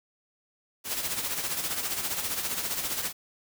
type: noise with tremolo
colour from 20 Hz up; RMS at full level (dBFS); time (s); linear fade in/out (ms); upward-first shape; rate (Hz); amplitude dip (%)
white; -29; 0.84-3.13; 50; sine; 15; 55
effects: none